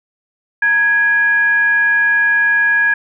sine tone with frequency modulation, 1661.2 Hz, G#6, in tune, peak -10 dBFS, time 0.62-2.94 s, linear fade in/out 5 ms, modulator 737 Hz, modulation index 0.3, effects none

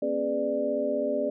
sine tone cluster, 236.2 / 272.1 / 412.9 / 495.9 / 592 Hz, A#3 / C#4 / G#4 / B4 / D5, +23 / -32 / -10 / +7 / +14 cents, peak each -36 / -32 / -32 / -35 / -27 dBFS, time 0.02-1.3 s, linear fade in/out 5 ms, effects none

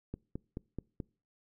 click train, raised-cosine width 3 ms, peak -25 dBFS, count 5, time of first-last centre 0.14-1.002 s, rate 4.64 Hz, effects noise-tail reverb RT60 0.4 s tail -25 dB re dry

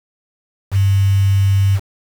sine tone with quantisation, 98 Hz, G2, in tune, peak -10 dBFS, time 0.71-1.8 s, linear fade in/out 50 ms, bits 5, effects none

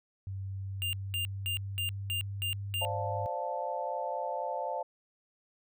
sine tone with pitch glide, 96.7 to 100.23 Hz, G2 to G2, -23 to +39 cents, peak -35 dBFS, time 0.27-3.26 s, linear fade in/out 0 ms, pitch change +62 cents, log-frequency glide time 0.45-3.08 s
square tone bursts, 2800 Hz, F7, 4 cents sharp, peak -32 dBFS, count 7, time 0.82-2.85 s, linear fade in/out 0 ms, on 110 ms, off 210 ms
sine chord, D minor seventh, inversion third, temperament equal, 523.3 / 587.3 / 698.5 / 880 Hz, C5 / D5 / F5 / A5, 0 / 0 / 0 / 0 cents, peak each -38 / -38 / -38 / -36 dBFS, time 2.81-4.83 s, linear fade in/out 10 ms
effects none

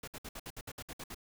pink noise bursts, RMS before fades -44 dBFS, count 11, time 0.03-1.146 s, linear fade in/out 5 ms, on 46 ms, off 61 ms, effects none

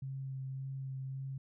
sine tone with vibrato, 133.8 Hz, C3, 39 cents sharp, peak -38 dBFS, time 0.02-1.38 s, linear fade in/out 5 ms, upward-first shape sine, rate 1.8 Hz, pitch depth 14 cents each way, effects none

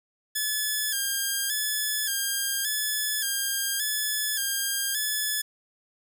5% pulse tone with vibrato, 1663 Hz, G#6, 2 cents sharp, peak -15 dBFS, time 0.35-5.42 s, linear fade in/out 10 ms, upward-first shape square, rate 0.87 Hz, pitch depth 59 cents each way, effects none

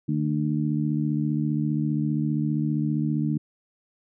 harmonic tone, 75.1 Hz, D2, 39 cents sharp, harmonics 2 / 3 / 4, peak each -25 / -27 / -28 dBFS, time 0.08-3.38 s, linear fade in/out 10 ms, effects none

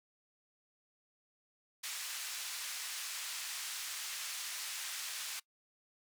white band-pass noise, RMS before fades -42 dBFS, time 1.83-5.4 s, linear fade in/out 10 ms, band 1400 to 8500 Hz, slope 12 dB/octave, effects noise-tail reverb RT60 0.1 s tail -22 dB re dry

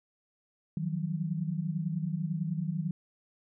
sine tone cluster, 157.4 / 175.6 / 186.5 Hz, D#3 / F3 / F#3, +20 / +10 / +14 cents, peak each -32 / -37 / -35 dBFS, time 0.77-2.91 s, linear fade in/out 2 ms, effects none

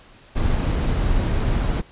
brown noise, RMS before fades -20 dBFS, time 0.35-1.82 s, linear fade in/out 20 ms, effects pink hiss -49 dBFS RMS until 1.91 s + resampled to 8000 Hz

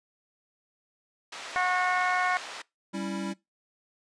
pink band-pass noise, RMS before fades -41 dBFS, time 1.32-2.62 s, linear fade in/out 5 ms, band 750 to 5600 Hz, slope 12 dB/octave
harmonic tone, 364.3 Hz, F#4, 27 cents flat, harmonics 2 / 3 / 4 / 5 / 6, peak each -28 / -30 / -31 / -32 / -33 dBFS, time 1.56-2.37 s, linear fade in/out 0 ms
square chord, C# diminished, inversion second, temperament equal, 196 / 277.2 / 329.6 Hz, G3 / C#4 / E4, 0 / 0 / 0 cents, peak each -34 / -39 / -37 dBFS, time 2.93-3.34 s, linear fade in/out 20 ms
effects noise-tail reverb RT60 0.2 s tail -22 dB re dry + resampled to 22050 Hz

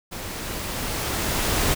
pink noise with level ramp, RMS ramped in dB -34 to -21 dBFS, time 0.11-1.75 s, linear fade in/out 20 ms, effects none

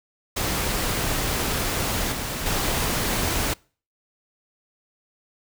pink noise with level steps, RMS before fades -25 / -29 / -24 dBFS, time 0.36-3.54 s, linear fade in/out 10 ms, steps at 2.12 / 2.46 s, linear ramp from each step 2 ms, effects noise-tail reverb RT60 0.4 s tail -25 dB re dry

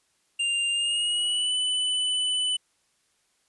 square tone with pitch glide, 2794 to 2995 Hz, F7 to F#7, 0 to +20 cents, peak -24 dBFS, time 0.39-2.57 s, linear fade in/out 10 ms, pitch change +120 cents, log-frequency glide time 0.71-1.54 s, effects white hiss -69 dBFS RMS until 3.48 s + resampled to 24000 Hz

